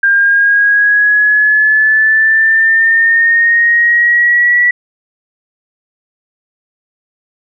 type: linear sweep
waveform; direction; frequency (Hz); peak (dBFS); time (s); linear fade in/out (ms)
sine; up; 1597 to 1950; -6; 0.03-4.71; 5
effects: none